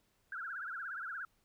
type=tone with vibrato; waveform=sine; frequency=1480 Hz; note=F#6; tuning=in tune; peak=-39 dBFS; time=0.32-1.25 s; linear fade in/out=2 ms; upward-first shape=triangle; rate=17 Hz; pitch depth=220 cents each way; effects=pink hiss -75 dBFS RMS until 1.44 s